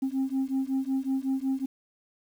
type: beating tone pair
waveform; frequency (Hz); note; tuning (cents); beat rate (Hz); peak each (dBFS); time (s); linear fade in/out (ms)
sine; 264.1 / 269.5; C4 / C#4; +16 / -49; 5.4; -27; 0.02-1.66; 10
effects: tanh soft clip ceiling -22 dBFS + 9-bit